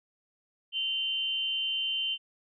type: tone pair together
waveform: sine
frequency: 2794 / 3085 Hz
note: F7 / G7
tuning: 0 / -28 cents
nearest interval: major second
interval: 172 cents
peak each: -34 / -29 dBFS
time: 0.72-2.18 s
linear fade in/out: 50 ms
effects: none